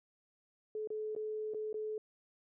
sine tone with dropouts, 430.5 Hz, A4, 38 cents flat, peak -36 dBFS, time 0.75-1.98 s, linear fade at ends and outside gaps 2 ms, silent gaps 0.874-0.903 / 1.151-1.163 / 1.537-1.545 / 1.729-1.742 s, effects none

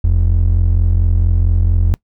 triangle ring-modulated tone, 63.6 Hz, C2, 48 cents flat, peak -4 dBFS, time 0.04-1.94 s, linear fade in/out 0 ms, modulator 22.2 Hz, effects noise-tail reverb RT60 0.1 s tail -24 dB re dry + tanh soft clip ceiling 0 dBFS

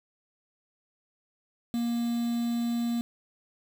triangle tone with quantisation, 235.8 Hz, A#3, 20 cents sharp, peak -24 dBFS, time 1.74-3.01 s, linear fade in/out 0 ms, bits 7, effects none

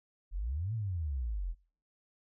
sine exponential two-way sweep, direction up then down, 39.88 to 116.54 to 39.88 Hz, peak -32 dBFS, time 0.31-1.55 s, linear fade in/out 50 ms, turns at 0.74 s, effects noise-tail reverb RT60 0.5 s tail -26 dB re dry

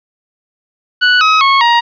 sawtooth tone with pitch steps, 1480 / 1273.6 / 1096 / 943.2 Hz, F#6 / D#6 / C#6 / A#5, 0 / +40 / -20 / +20 cents, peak -3 dBFS, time 1.01-1.81 s, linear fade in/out 20 ms, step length 200 ms, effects resampled to 11025 Hz + 7-bit

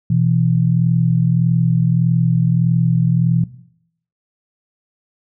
sine tone pair together, 124.4 / 166.05 Hz, B2 / E3, +13 / +13 cents, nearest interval perfect fourth, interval 500 cents, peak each -15 dBFS, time 0.1-3.44 s, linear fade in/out 5 ms, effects noise-tail reverb RT60 0.7 s tail -17 dB re dry

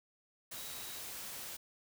sine tone in noise, 3864 Hz, B7, 39 cents flat, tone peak -53 dBFS, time 0.56-1 s, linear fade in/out 10 ms, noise white, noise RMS -45 dBFS, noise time 0.51-1.57 s, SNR -11 dB, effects none

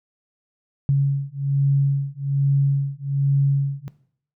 sine beating tone pair, 138.59 / 139.79 Hz, C#3 / C#3, 0 / +15 cents, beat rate 1.2 Hz, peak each -20 dBFS, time 0.89-3.88 s, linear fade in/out 0 ms, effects noise-tail reverb RT60 0.6 s tail -17 dB re dry

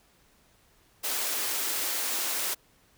white high-pass noise, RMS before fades -30 dBFS, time 1.03-2.55 s, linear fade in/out 20 ms, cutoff 280 Hz, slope 24 dB/octave, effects pink hiss -63 dBFS RMS until 2.97 s

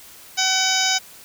harmonic tone with a mistuned harmonic, 756 Hz, F#5, 37 cents sharp, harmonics 1 / 2 / 3 / 4 / 5 / 6 / 7 / 8 / 9, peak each -26 / -26 / -26 / -26 / -26 / -26 / -26 / -26 / -26 dBFS, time 0.37-0.99 s, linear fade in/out 20 ms, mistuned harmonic 6, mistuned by +100 cents, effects white hiss -44 dBFS RMS until 1.24 s

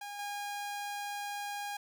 sawtooth tone with level steps, 816 Hz, G#5, 31 cents flat, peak -37 / -33 dBFS, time 0.01-1.77 s, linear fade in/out 5 ms, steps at 0.19 s, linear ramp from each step 2 ms, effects none

